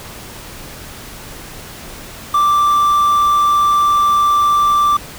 triangle tone with quantisation, 1174.7 Hz, D6, in tune, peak -8 dBFS, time 2.34-4.97 s, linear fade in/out 5 ms, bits 6, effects pink hiss -33 dBFS RMS until 5.18 s

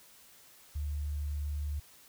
sine tone, 73.42 Hz, D2, in tune, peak -32 dBFS, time 0.75-1.8 s, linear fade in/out 10 ms, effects white hiss -58 dBFS RMS until 2.08 s

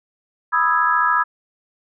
sine chord, E major seventh, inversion second, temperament equal, 987.8 / 1244.5 / 1318.5 / 1661.2 Hz, B5 / D#6 / E6 / G#6, 0 / 0 / 0 / 0 cents, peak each -20 dBFS, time 0.52-1.24 s, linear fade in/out 20 ms, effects none

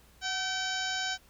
harmonic tone with a mistuned harmonic, 768 Hz, G5, 36 cents flat, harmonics 1 / 2 / 3 / 4 / 5 / 6 / 7 / 8 / 9, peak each -38 / -34 / -43 / -38 / -40 / -42 / -40 / -46 / -42 dBFS, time 0.21-1.18 s, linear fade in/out 50 ms, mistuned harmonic 1, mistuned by -53 cents, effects added 60 Hz sine -61 dBFS peak until 1.29 s + pink hiss -61 dBFS RMS until 1.29 s

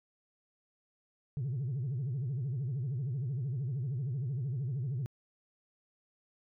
sine tone with vibrato, 130.81 Hz, C3, in tune, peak -30 dBFS, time 1.37-5.06 s, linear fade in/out 0 ms, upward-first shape sine, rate 13 Hz, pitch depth 220 cents each way, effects tanh soft clip ceiling -30 dBFS

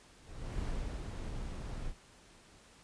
brown noise with ADSR envelope, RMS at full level -36 dBFS, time 0.21-1.94 s, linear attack 420 ms, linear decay 360 ms, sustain -4 dB, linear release 59 ms, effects pink hiss -60 dBFS RMS until 2.83 s + resampled to 22050 Hz

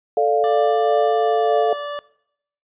sine chord, D minor, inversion second, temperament equal, 440 / 587.3 / 698.5 Hz, A4 / D5 / F5, 0 / 0 / 0 cents, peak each -18 / -21 / -18 dBFS, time 0.17-1.73 s, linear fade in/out 2 ms
25% pulse tone with pitch glide, 590 to 581.5 Hz, D5 to D5, +8 to -17 cents, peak -22 dBFS, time 0.44-1.99 s, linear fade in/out 0 ms, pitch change -25 cents, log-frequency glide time 1.12-1.66 s
effects noise-tail reverb RT60 0.7 s tail -20 dB re dry + resampled to 8000 Hz

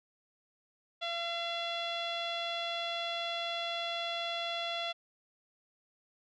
sawtooth tone with low-pass filter, 681 Hz, F5, 44 cents flat, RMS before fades -36 dBFS, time 1.01-4.93 s, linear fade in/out 20 ms, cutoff 3500 Hz, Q 5.3, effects none

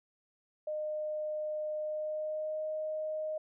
sine tone with pitch glide, 611 to 620.6 Hz, D#5 to D#5, -32 to -5 cents, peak -33 dBFS, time 0.67-3.38 s, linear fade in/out 5 ms, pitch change +27 cents, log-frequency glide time 1.78-2.64 s, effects none

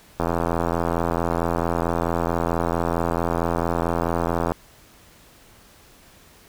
click train, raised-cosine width 1 ms, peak -8 dBFS, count 366, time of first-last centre 0.2-4.52 s, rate 84.5 Hz, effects pink hiss -51 dBFS RMS until 6.48 s

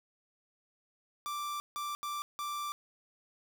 45% pulse tone bursts at uneven times, 1174.7 Hz, D6, in tune, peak -35 dBFS, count 4, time 1.26-1.6 / 1.76-1.95 / 2.03-2.22 / 2.39-2.72 s, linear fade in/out 0 ms, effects none

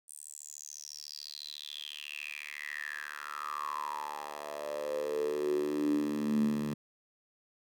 10% pulse tone with high-pass filter sweep, 74 Hz, D2, 14 cents sharp, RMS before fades -36 dBFS, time 0.08-6.74 s, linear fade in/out 5 ms, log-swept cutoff 9100 to 180 Hz, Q 9.7, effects none

